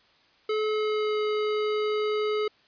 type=tone with pitch glide; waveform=square; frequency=430 to 424.6 Hz; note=A4 to G#4; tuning=-40 to +38 cents; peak=-25 dBFS; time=0.49-2.48 s; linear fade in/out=5 ms; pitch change=-22 cents; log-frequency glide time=0.63-1.22 s; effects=white hiss -61 dBFS RMS until 2.67 s + resampled to 11025 Hz